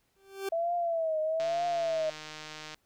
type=tone with exponential growth; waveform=40% pulse; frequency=390.3 Hz; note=G4; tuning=8 cents flat; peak=-28 dBFS; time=0.16-0.49 s; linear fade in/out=5 ms; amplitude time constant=71 ms
type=tone with vibrato; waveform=sine; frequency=659.3 Hz; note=E5; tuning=in tune; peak=-27 dBFS; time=0.52-2.1 s; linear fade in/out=5 ms; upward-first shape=triangle; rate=1.1 Hz; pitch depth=110 cents each way
type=click train; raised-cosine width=0.2 ms; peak=-25 dBFS; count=208; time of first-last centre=1.4-2.744 s; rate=154 Hz
effects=pink hiss -73 dBFS RMS until 2.85 s